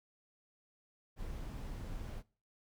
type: noise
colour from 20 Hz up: brown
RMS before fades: -43 dBFS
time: 1.16-2.23 s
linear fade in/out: 50 ms
effects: noise-tail reverb RT60 0.4 s tail -22 dB re dry